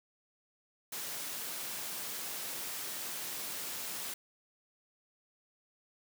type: high-pass noise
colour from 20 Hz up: white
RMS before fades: -40 dBFS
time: 0.92-4.14 s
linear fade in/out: 5 ms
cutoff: 140 Hz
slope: 12 dB/octave
effects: none